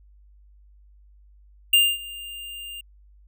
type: tone with ADSR envelope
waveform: square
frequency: 2802 Hz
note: F7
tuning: 5 cents sharp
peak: -13 dBFS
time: 1.73-2.81 s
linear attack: 6 ms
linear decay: 240 ms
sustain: -22 dB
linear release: 6 ms
effects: added 50 Hz sine -50 dBFS peak until 3.27 s